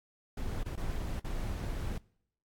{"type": "noise with dropouts", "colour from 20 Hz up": "brown", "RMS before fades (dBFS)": -35, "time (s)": [0.37, 1.98], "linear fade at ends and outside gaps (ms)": 5, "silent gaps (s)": [[0.633, 0.659], [0.757, 0.774], [1.198, 1.244]], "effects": ["noise-tail reverb RT60 0.7 s tail -24 dB re dry", "AAC 64 kbps"]}